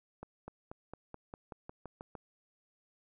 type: accelerating click train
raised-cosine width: 1 ms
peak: -30 dBFS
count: 11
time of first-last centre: 0.23-2.152 s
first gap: 250 ms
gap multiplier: 0.94
effects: none